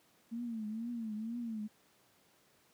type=tone with vibrato; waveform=sine; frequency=225.7 Hz; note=A3; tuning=44 cents sharp; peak=-36 dBFS; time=0.31-1.68 s; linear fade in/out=20 ms; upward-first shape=triangle; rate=2.1 Hz; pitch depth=130 cents each way; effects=pink hiss -68 dBFS RMS until 2.73 s + high-pass 150 Hz 12 dB/octave